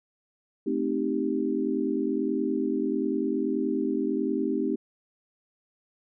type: chord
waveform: sine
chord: A half-diminished seventh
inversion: none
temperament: equal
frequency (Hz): 220 / 261.6 / 311.1 / 392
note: A3 / C4 / Eb4 / G4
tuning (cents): 0 / 0 / 0 / 0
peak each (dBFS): -32 / -29 / -29 / -30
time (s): 0.66-4.76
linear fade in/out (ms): 10
effects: none

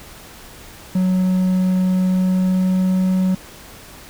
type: tone with pitch glide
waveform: triangle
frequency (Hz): 185 to 186.29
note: F#3 to F#3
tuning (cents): 0 to +12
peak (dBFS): -12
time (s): 0.95-3.35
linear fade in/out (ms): 5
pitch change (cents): +12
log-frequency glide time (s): 2.08-3.14
effects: pink hiss -40 dBFS RMS until 4.09 s

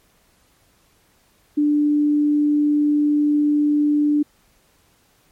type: tone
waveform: sine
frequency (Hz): 295.3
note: D4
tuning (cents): +10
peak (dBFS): -14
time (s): 1.57-4.23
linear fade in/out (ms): 10
effects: pink hiss -59 dBFS RMS until 5.31 s + MP3 64 kbps

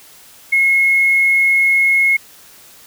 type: tone with hard clipping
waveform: triangle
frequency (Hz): 2168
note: C#7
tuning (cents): -39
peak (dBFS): -10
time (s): 0.52-2.17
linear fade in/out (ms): 10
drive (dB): 3
effects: white hiss -43 dBFS RMS until 2.86 s

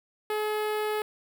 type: tone with notch filter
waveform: sawtooth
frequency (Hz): 425.6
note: G#4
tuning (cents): +42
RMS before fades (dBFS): -29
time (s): 0.3-1.02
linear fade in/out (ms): 2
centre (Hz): 6300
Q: 0.81
effects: none

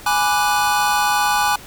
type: chord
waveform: square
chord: G# half-diminished seventh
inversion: none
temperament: equal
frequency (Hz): 830.6 / 987.8 / 1174.7 / 1480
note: G#5 / B5 / D6 / F#6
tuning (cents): 0 / 0 / 0 / 0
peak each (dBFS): -19 / -24 / -23 / -23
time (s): 0.06-1.56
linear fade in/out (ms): 5
effects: pink hiss -39 dBFS RMS until 1.66 s

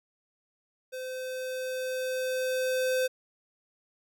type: tone with level ramp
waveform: square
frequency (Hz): 514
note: C5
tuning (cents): -31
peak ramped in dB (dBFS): -36 to -25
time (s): 0.92-3.08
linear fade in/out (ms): 20
effects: none

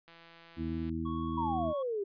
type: click train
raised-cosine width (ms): 0.3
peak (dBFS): -39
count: 137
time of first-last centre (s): 0.08-0.894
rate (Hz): 167
type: harmonic tone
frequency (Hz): 81.4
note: E2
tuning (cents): -21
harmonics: 1 / 2 / 3 / 4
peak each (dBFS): -39 / -40 / -37 / -37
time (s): 0.56-1.74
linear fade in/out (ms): 50
type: tone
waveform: triangle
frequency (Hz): 1108.7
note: C#6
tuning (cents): 0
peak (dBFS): -38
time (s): 1.05-1.83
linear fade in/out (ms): 10
type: exponential sweep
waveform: sine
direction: down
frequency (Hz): 987.8 to 386.5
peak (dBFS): -31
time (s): 1.37-2.04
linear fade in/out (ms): 10
effects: resampled to 11025 Hz

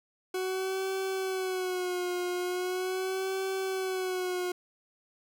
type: tone with vibrato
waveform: 40% pulse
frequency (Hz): 370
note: F#4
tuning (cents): 0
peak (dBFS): -29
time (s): 0.34-4.52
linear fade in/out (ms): 5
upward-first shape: sine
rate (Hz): 0.4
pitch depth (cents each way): 59
effects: none

